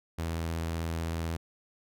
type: tone with vibrato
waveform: sawtooth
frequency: 82.41 Hz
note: E2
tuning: in tune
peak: -27 dBFS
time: 0.18-1.37 s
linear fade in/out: 10 ms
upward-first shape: square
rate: 16 Hz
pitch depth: 14 cents each way
effects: none